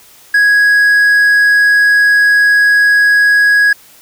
triangle tone, 1661.2 Hz, G#6, in tune, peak -4 dBFS, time 0.34-3.73 s, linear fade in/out 5 ms, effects white hiss -42 dBFS RMS until 4.01 s

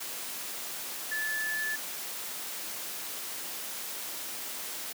sine tone in noise, 1736 Hz, A6, 24 cents flat, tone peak -30 dBFS, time 1.11-1.76 s, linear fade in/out 10 ms, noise white, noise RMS -38 dBFS, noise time 0-4.93 s, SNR +5 dB, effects high-pass 200 Hz 12 dB/octave

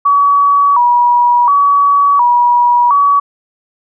sine tone with vibrato, 1046.5 Hz, C6, in tune, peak -6 dBFS, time 0.05-3.2 s, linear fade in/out 10 ms, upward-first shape square, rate 0.7 Hz, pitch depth 140 cents each way, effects none

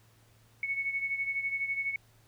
sine beating tone pair, 2210 / 2222 Hz, C#7 / C#7, -6 / +4 cents, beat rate 12 Hz, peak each -31 / -37 dBFS, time 0.63-1.96 s, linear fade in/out 2 ms, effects added 112 Hz sine -62 dBFS peak until 2.27 s + pink hiss -65 dBFS RMS until 2.27 s

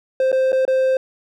triangle tone with dropouts, 523.3 Hz, C5, in tune, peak -12 dBFS, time 0.2-0.97 s, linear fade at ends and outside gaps 2 ms, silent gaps 0.318-0.327 / 0.52-0.528 / 0.652-0.678 s, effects none

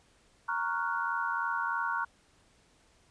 sine chord, Gb major seventh, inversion first, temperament equal, 932.3 / 1108.7 / 1396.9 / 1480 Hz, Bb5 / Db6 / F6 / Gb6, 0 / 0 / 0 / 0 cents, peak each -34 / -35 / -35 / -35 dBFS, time 0.48-2.05 s, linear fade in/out 10 ms, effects pink hiss -65 dBFS RMS until 3.1 s + resampled to 22050 Hz

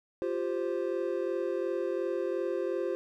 triangle chord, F suspended second, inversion none, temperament equal, 349.2 / 392 / 523.3 Hz, F4 / G4 / C5, 0 / 0 / 0 cents, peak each -31 / -32 / -32 dBFS, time 0.22-2.95 s, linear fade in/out 0 ms, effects none

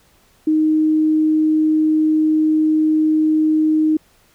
sine tone, 311.1 Hz, D#4, in tune, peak -12 dBFS, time 0.47-3.97 s, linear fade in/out 5 ms, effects pink hiss -55 dBFS RMS until 4.34 s

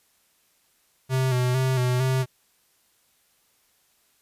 square tone with vibrato, 128 Hz, C3, 38 cents flat, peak -21 dBFS, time 1.09-2.26 s, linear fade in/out 50 ms, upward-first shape square, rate 2.2 Hz, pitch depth 38 cents each way, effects white hiss -65 dBFS RMS until 4.21 s + resampled to 32000 Hz

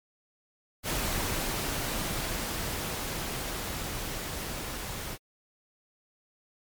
pink noise with level ramp, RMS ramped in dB -30 to -37 dBFS, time 0.83-5.18 s, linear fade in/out 50 ms, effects MP3 96 kbps

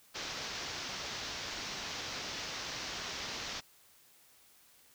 white low-pass noise, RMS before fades -41 dBFS, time 0.14-3.61 s, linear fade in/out 20 ms, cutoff 6100 Hz, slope 48 dB/octave, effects white hiss -63 dBFS RMS until 4.94 s

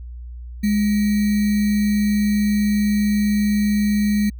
sine tone with sample-and-hold, 207.7 Hz, G#3, in tune, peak -15 dBFS, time 0.63-4.3 s, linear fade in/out 10 ms, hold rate 2100 Hz, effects added 60 Hz sine -31 dBFS peak until 4.39 s

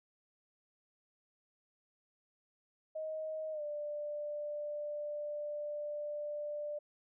sine tone with pitch glide, 627 to 591.8 Hz, D#5 to D5, +13 to +13 cents, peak -37 dBFS, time 2.95-6.79 s, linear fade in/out 10 ms, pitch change -100 cents, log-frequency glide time 3.52-3.62 s, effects none

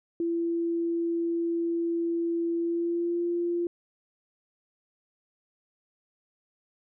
sine tone with pitch glide, 337.2 to 345.3 Hz, E4 to F4, +39 to -20 cents, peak -25 dBFS, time 0.2-3.67 s, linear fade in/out 2 ms, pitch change +41 cents, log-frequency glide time 2.57-3.23 s, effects none

